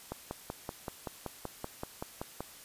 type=click train; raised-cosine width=1 ms; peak=-22 dBFS; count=13; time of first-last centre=0.12-2.406 s; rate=5.25 Hz; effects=white hiss -52 dBFS RMS until 2.64 s + resampled to 32000 Hz